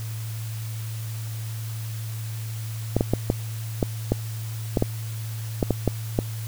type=clicks; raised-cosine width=2 ms; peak=-6 dBFS; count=12; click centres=2.966 / 3.009 / 3.136 / 3.301 / 3.828 / 4.12 / 4.772 / 4.824 / 5.628 / 5.707 / 5.877 / 6.189 s; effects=added 111 Hz sine -29 dBFS peak until 6.47 s + white hiss -42 dBFS RMS until 6.47 s